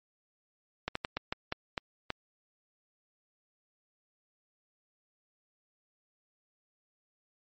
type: slowing click train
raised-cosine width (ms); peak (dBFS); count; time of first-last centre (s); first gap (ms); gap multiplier
0.3; -15; 8; 0.88-2.104; 74; 1.28
effects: MP3 32 kbps